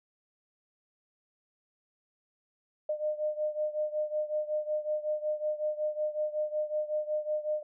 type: beating tone pair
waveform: sine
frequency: 606 / 611.4 Hz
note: D#5 / D#5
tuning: -46 / -30 cents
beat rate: 5.4 Hz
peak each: -31 / -34 dBFS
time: 2.89-7.63 s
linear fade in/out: 5 ms
effects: none